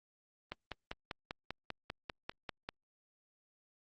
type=click train; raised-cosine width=0.3 ms; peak=-23 dBFS; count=12; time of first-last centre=0.52-2.69 s; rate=5.07 Hz; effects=Opus 24 kbps